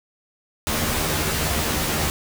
pink noise with comb filter, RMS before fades -23 dBFS, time 0.67-2.1 s, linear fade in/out 0 ms, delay 13 ms, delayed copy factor +0.9, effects none

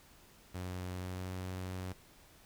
sawtooth tone with pitch glide, 91 to 92.43 Hz, F#2 to F#2, -28 to -1 cents, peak -35 dBFS, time 0.54-1.93 s, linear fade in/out 10 ms, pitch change +27 cents, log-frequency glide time 0.89-1.27 s, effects pink hiss -61 dBFS RMS until 2.45 s

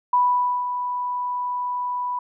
sine tone with ADSR envelope, 987 Hz, B5, 1 cent flat, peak -14 dBFS, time 0.13-2.19 s, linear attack 5 ms, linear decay 510 ms, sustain -9 dB, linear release 4 ms, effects none

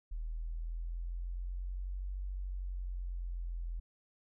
sine linear two-way sweep, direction up then down, 39.36 to 47.35 to 42 Hz, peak -36 dBFS, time 0.11-3.8 s, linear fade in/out 10 ms, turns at 2.19 s, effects none

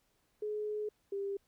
sine tone pair in turn, 422.7 / 397.3 Hz, G#4 / G4, +31 / +23 cents, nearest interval minor second, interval 108 cents, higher first, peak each -34 / -34 dBFS, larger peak neither, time 0.42-0.89 / 1.12-1.37 s, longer first, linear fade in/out 5 ms, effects pink hiss -75 dBFS RMS until 1.47 s

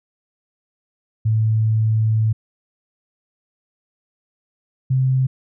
sine tone pair in turn, 110 / 130.81 Hz, A2 / C3, 0 / 0 cents, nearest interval minor third, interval 300 cents, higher second, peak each -14 / -14 dBFS, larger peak neither, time 1.25-2.33 / 4.9-5.27 s, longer first, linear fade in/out 10 ms, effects none

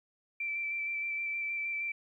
sine tone with vibrato, 2337 Hz, D7, 9 cents flat, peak -32 dBFS, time 0.4-1.92 s, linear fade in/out 5 ms, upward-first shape square, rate 6.4 Hz, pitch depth 13 cents each way, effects 12-bit

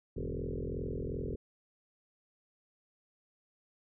sine tone with frequency modulation, 160.2 Hz, E3, 49 cents flat, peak -34 dBFS, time 0.16-1.36 s, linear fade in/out 10 ms, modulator 42.7 Hz, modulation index 7.2, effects none

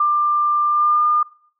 sine tone with pitch glide, 1190 to 1208.7 Hz, D6 to D6, +22 to +49 cents, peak -13 dBFS, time 0-1.23 s, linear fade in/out 5 ms, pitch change +27 cents, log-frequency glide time 0.67-1.04 s, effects noise-tail reverb RT60 0.6 s tail -23 dB re dry

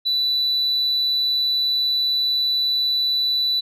sine tone, 3971 Hz, B7, 9 cents sharp, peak -16 dBFS, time 0.05-3.61 s, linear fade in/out 20 ms, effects tanh soft clip ceiling -15 dBFS

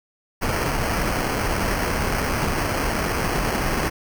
pink noise with sample-and-hold, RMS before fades -23 dBFS, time 0.41-3.9 s, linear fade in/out 20 ms, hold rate 3675 Hz, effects none

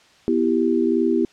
sine chord, E minor, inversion second, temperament equal, 246.9 / 329.6 / 392 Hz, B3 / E4 / G4, 0 / 0 / 0 cents, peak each -21 / -20 / -21 dBFS, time 0.28-1.25 s, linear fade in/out 0 ms, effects white hiss -53 dBFS RMS until 1.32 s + low-pass 5000 Hz 12 dB/octave

